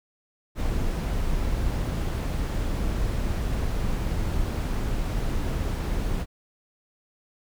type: noise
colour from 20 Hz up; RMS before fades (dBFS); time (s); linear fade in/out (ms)
brown; -26; 0.55-6.26; 50
effects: none